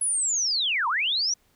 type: linear two-way sweep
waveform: sine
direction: down then up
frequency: 10390 to 890 to 5960 Hz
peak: -22 dBFS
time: 0.01-1.34 s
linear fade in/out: 5 ms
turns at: 0.88 s
effects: pink hiss -65 dBFS RMS until 1.55 s